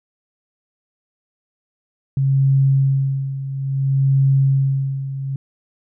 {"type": "tone with tremolo", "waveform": "sine", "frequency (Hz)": 136, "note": "C#3", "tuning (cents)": -33, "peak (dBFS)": -11, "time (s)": [2.17, 5.36], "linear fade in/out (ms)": 2, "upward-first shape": "sine", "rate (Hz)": 0.59, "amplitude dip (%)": 75, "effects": []}